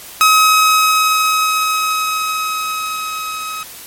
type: tone with level ramp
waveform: sawtooth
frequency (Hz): 1273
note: D#6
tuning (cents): +39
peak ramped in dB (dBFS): -3 to -19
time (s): 0.21-3.63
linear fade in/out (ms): 0
effects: white hiss -34 dBFS RMS until 3.86 s + MP3 64 kbps